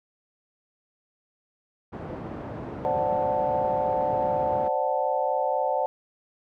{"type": "band-pass noise", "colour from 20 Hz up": "pink", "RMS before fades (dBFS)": -36, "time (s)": [1.92, 4.69], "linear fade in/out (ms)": 20, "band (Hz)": [110, 820], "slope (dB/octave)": 12}
{"type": "chord", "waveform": "sine", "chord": "D dominant seventh", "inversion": "third", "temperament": "equal", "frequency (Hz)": [523.3, 587.3, 740, 880], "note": ["C5", "D5", "F#5", "A5"], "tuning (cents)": [0, 0, 0, 0], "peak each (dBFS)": -28, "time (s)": [2.85, 5.86], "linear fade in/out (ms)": 0}
{"effects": []}